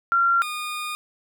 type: tone pair in turn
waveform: sine / 20% pulse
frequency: 1376 / 1222.9 Hz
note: F6 / D#6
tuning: -26 / -30 cents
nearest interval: major second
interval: 204 cents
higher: first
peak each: -16 / -23 dBFS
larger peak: first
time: 0.12-0.42 / 0.42-0.95 s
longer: second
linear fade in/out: 0 ms
effects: none